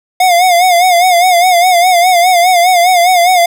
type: tone with vibrato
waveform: square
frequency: 715 Hz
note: F5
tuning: 41 cents sharp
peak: -6 dBFS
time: 0.2-3.46 s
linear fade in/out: 5 ms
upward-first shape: sine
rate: 4.9 Hz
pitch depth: 79 cents each way
effects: none